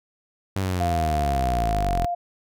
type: linear sweep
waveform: sawtooth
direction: down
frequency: 98 to 41.2 Hz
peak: -19 dBFS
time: 0.56-2.05 s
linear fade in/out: 0 ms
type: tone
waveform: sine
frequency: 699 Hz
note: F5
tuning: 1 cent sharp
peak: -23 dBFS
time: 0.8-2.15 s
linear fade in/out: 10 ms
effects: none